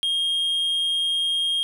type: tone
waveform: triangle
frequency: 3235 Hz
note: G#7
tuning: 46 cents flat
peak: -19 dBFS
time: 0.03-1.63 s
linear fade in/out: 0 ms
effects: none